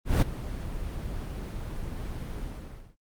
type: noise with ADSR envelope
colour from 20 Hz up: brown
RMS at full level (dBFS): -17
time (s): 0.05-2.96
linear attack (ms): 170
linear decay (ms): 10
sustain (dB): -17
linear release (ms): 560
effects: Opus 24 kbps